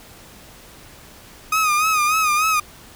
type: tone with vibrato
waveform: 30% pulse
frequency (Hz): 1244.5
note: D#6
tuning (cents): 0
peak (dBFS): -13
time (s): 1.52-2.6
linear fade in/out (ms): 5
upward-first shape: sine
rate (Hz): 3.4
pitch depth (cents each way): 69
effects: pink hiss -44 dBFS RMS until 2.95 s